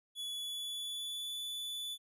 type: tone with pitch glide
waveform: 45% pulse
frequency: 3407 to 3473 Hz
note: G#7 to A7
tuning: +44 to -23 cents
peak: -38 dBFS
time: 0.15-1.98 s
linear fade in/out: 50 ms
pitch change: +33 cents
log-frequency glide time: 0.32-1.39 s
effects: resampled to 32000 Hz